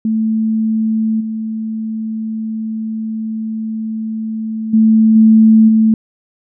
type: tone with level steps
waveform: sine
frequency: 220.4 Hz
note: A3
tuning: 3 cents sharp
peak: -12 / -18 / -6 / -4 / -7 dBFS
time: 0.05-5.94 s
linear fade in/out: 2 ms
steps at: 1.2 / 4.73 / 5.15 / 5.68 s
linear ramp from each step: 10 ms
effects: none